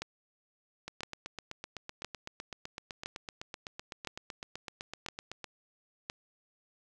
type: two click trains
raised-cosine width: 0.2 ms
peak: -23 / -19 dBFS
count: 37 / 7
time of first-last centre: 0.88-5.443 / 0.02-6.099 s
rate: 7.89 / 0.987 Hz
effects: none